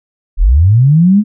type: linear sweep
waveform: sine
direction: up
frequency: 31.04 to 217.2 Hz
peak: -4 dBFS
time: 0.37-1.24 s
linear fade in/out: 50 ms
effects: none